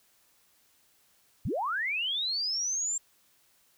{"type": "linear sweep", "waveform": "sine", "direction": "up", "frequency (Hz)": [58.27, 7459], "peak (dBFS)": -28, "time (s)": [1.45, 2.98], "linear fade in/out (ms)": 5, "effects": ["white hiss -66 dBFS RMS until 3.77 s"]}